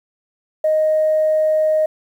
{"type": "tone", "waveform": "sine", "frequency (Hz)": 622.3, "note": "D#5", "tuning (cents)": 0, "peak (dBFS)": -12, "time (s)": [0.64, 1.86], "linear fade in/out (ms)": 5, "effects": ["tanh soft clip ceiling -8 dBFS", "8-bit"]}